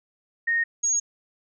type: tone pair in turn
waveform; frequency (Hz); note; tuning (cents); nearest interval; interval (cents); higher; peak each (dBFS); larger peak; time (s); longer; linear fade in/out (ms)
sine; 1853 / 6603; A#6 / G#8; -11 / -11; octave + minor seventh; 2200; second; -20; neither; 0.47-0.64 / 0.83-1; neither; 10
effects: none